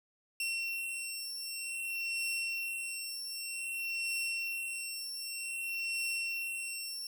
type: beating tone pair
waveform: sawtooth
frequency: 2719 / 2719.53 Hz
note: F7 / F7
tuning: -47 / -47 cents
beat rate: 0.53 Hz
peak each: -35 / -35 dBFS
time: 0.4-7.07 s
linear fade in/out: 2 ms
effects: none